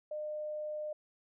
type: tone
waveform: sine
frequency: 606 Hz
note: D#5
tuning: 46 cents flat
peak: -36 dBFS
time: 0.11-0.93 s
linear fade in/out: 5 ms
effects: none